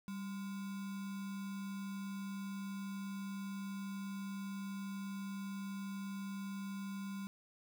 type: tone with sample-and-hold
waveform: sine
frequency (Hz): 196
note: G3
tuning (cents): 0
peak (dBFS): -40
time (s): 0.08-7.27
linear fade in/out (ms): 0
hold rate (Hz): 1225
effects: none